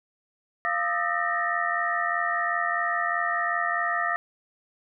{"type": "tone cluster", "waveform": "sine", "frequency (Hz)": [693, 1217, 1302, 1801, 1884], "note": ["F5", "D#6", "E6", "A6", "A#6"], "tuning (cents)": [-14, -39, -22, 40, 18], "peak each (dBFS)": -30, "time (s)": [0.65, 4.16], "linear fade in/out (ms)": 0, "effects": []}